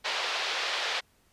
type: band-pass noise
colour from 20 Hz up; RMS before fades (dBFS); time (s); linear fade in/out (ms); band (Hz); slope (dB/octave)
white; -31; 0.04-1.01; 20; 470 to 4300; 24
effects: pink hiss -66 dBFS RMS until 1.32 s + resampled to 32000 Hz